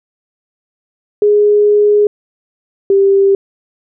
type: tone pair in turn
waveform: sine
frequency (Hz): 415.3 / 393.4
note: G#4 / G4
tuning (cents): 0 / +6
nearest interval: minor second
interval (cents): 94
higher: first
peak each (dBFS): -6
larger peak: neither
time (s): 1.22-2.07 / 2.9-3.35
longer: first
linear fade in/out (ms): 2
effects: none